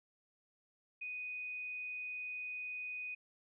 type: tone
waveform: sine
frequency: 2489 Hz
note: D#7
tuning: in tune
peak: -40 dBFS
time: 1.01-3.15 s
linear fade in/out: 10 ms
effects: none